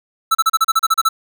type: tone bursts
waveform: square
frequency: 1318.5 Hz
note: E6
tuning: in tune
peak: -11 dBFS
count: 11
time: 0.31-1.09 s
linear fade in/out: 10 ms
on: 40 ms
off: 34 ms
effects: none